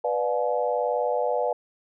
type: chord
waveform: sine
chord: B diminished seventh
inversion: none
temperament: just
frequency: 493.9 / 592.7 / 711.2 / 853.4 Hz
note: B4 / D5 / F5 / Ab5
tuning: 0 / +16 / +31 / +47 cents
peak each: -26 / -27 / -29 / -30 dBFS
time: 0.04-1.53 s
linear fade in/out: 5 ms
effects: none